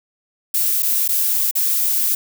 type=noise with dropouts; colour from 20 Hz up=violet; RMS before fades=-18 dBFS; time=0.54-2.15 s; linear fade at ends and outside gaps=5 ms; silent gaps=0.824-0.828 / 1.079-1.088 / 1.512-1.552 s; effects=none